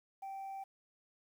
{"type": "tone", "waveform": "sine", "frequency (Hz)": 779, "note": "G5", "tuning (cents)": -11, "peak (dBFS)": -39, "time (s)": [0.22, 0.64], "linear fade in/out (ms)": 10, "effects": ["tanh soft clip ceiling -40 dBFS", "11-bit"]}